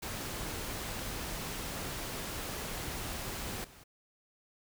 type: noise with level steps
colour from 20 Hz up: pink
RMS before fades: -39 / -55 dBFS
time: 0.02-3.84 s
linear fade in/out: 10 ms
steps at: 3.64 s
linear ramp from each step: 5 ms
effects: none